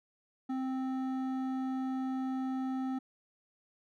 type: tone with hard clipping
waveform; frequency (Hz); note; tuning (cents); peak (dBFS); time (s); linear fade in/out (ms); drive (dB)
sine; 261.6; C4; 0; -34; 0.49-2.99; 10; 10
effects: none